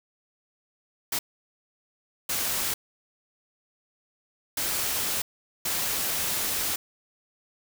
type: noise bursts at uneven times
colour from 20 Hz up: white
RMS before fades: -28 dBFS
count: 4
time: 1.12-1.19 / 2.29-2.74 / 4.57-5.22 / 5.65-6.76 s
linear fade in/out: 5 ms
effects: none